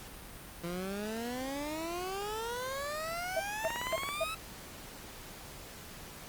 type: exponential sweep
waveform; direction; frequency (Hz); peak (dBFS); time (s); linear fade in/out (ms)
20% pulse; up; 168.2 to 1318.5; -31; 0.63-4.35; 10
type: tone bursts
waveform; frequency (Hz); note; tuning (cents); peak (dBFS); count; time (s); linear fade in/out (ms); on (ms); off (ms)
sine; 650; E5; -24; -28; 4; 3.36-4.244; 10; 41; 240
type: click train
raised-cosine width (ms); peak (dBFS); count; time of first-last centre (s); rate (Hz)
0.5; -22; 9; 3.65-4.09; 18.2
effects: pink hiss -48 dBFS RMS until 6.28 s + Opus 48 kbps